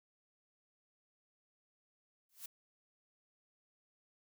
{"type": "noise with exponential growth", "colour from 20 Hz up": "blue", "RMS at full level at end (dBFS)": -42, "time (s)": [2.29, 2.46], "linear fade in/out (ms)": 5, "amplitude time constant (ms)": 36, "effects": []}